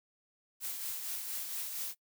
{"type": "noise with tremolo", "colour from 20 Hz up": "blue", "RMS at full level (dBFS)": -37, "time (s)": [0.6, 1.95], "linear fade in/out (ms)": 50, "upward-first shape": "triangle", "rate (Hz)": 4.3, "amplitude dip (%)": 45, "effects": ["noise-tail reverb RT60 0.1 s tail -22 dB re dry"]}